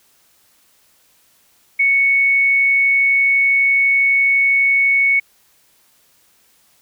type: tone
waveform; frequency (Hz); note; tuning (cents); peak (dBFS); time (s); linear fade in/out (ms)
sine; 2217; C#7; 0; -11; 1.79-5.2; 10
effects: white hiss -56 dBFS RMS until 6.81 s